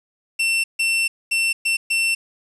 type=tone bursts at uneven times; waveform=40% pulse; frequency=2700 Hz; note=E7; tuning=41 cents sharp; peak=-16 dBFS; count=5; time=0.39-0.64 / 0.79-1.08 / 1.31-1.53 / 1.65-1.77 / 1.9-2.15 s; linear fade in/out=10 ms; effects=resampled to 24000 Hz + 8-bit